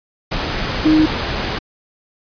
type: tone in noise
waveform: sine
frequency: 311.1 Hz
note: D#4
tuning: in tune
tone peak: -9 dBFS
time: 0.85-1.06 s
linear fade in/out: 10 ms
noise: pink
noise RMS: -21 dBFS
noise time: 0.31-1.59 s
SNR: +9 dB
effects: resampled to 11025 Hz